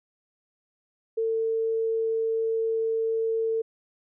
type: tone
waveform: sine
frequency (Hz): 449.3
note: A4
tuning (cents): +36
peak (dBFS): -23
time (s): 1.17-3.62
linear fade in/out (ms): 10
effects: none